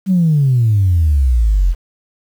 sine exponential sweep, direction down, 196 to 41.64 Hz, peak -8 dBFS, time 0.06-1.75 s, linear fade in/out 50 ms, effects tanh soft clip ceiling -5 dBFS + 7-bit

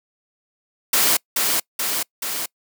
white noise with echo, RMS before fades -17 dBFS, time 0.93-1.17 s, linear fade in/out 5 ms, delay 430 ms, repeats 3, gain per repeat -3 dB, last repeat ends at 2.46 s, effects noise-tail reverb RT60 0.1 s tail -26 dB re dry + high-pass 200 Hz 12 dB/octave

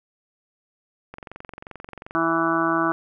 click train, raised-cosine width 0.5 ms, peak -22 dBFS, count 23, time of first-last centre 1.14-2.109 s, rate 22.7 Hz
harmonic tone, 164.81 Hz, E3, in tune, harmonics 1 / 2 / 4 / 5 / 6 / 7 / 8 / 9, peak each -35 / -23 / -28 / -32 / -30 / -25 / -28 / -27 dBFS, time 2.15-2.92 s, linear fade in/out 0 ms
effects none

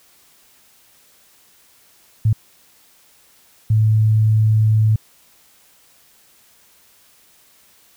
sine tone bursts at uneven times, 108.9 Hz, A2, 17 cents flat, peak -11 dBFS, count 2, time 2.25-2.33 / 3.7-4.96 s, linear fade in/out 5 ms, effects white hiss -53 dBFS RMS until 7.96 s

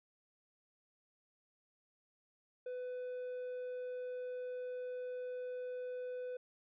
triangle tone, 500 Hz, B4, 21 cents sharp, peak -38 dBFS, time 2.66-6.37 s, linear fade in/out 5 ms, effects resampled to 8000 Hz

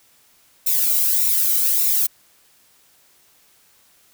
violet noise with flanger, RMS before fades -18 dBFS, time 0.66-2.07 s, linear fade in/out 10 ms, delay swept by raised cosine 0.63 to 1.16 ms, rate 1.7 Hz, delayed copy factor -0.6, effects white hiss -56 dBFS RMS until 4.13 s

